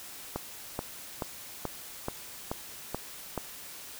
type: click train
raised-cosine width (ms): 1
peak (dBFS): -17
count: 8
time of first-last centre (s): 0.36-3.377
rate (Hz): 2.32
effects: white hiss -45 dBFS RMS until 3.99 s